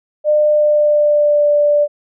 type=tone with pitch glide; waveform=sine; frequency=602 to 587.6 Hz; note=D5 to D5; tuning=+43 to +1 cents; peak=-9 dBFS; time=0.24-1.88 s; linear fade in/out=50 ms; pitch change=-42 cents; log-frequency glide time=0.38-1.48 s; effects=none